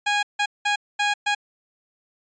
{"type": "tone bursts at uneven times", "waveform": "15% pulse", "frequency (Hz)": 824, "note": "G#5", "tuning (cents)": -14, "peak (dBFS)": -13, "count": 5, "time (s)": [[0.06, 0.23], [0.39, 0.46], [0.65, 0.76], [0.99, 1.14], [1.26, 1.35]], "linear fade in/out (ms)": 10, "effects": ["resampled to 16000 Hz"]}